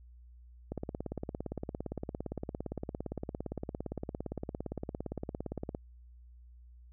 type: click train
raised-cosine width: 2 ms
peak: -23 dBFS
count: 89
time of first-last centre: 0.72-5.749 s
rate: 17.5 Hz
effects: added 60 Hz sine -52 dBFS peak until 6.92 s